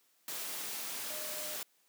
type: tone in noise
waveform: sine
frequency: 609 Hz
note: D#5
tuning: 37 cents flat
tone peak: -47 dBFS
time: 1.1-1.56 s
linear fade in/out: 2 ms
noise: white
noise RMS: -40 dBFS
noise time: 0.28-1.63 s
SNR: -10 dB
effects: white hiss -71 dBFS RMS until 1.88 s + high-pass 200 Hz 12 dB/octave